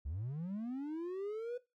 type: linear sweep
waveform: triangle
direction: up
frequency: 62.7 to 497.7 Hz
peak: -35 dBFS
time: 0.05-1.58 s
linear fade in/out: 10 ms
effects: noise-tail reverb RT60 0.2 s tail -17 dB re dry + tanh soft clip ceiling -31 dBFS